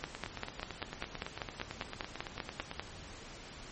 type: two click trains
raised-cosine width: 0.3 ms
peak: -23 / -19 dBFS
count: 24 / 15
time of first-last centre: 0.15-2.714 / 0.04-2.796 s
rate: 8.97 / 5.08 Hz
effects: pink hiss -49 dBFS RMS until 3.71 s + MP3 32 kbps